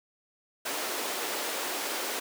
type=high-pass noise; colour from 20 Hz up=pink; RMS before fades=-33 dBFS; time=0.65-2.2 s; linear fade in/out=10 ms; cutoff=330 Hz; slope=24 dB/octave; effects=none